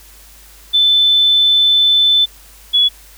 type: tone pair in turn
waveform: sine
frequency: 3520 / 3393 Hz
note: A7 / G#7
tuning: 0 / +36 cents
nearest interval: minor second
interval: 64 cents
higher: first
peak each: -8 dBFS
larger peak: neither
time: 0.73-2.26 / 2.73-2.89 s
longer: first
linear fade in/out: 20 ms
effects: added 50 Hz sine -43 dBFS peak until 3.17 s + white hiss -43 dBFS RMS until 3.17 s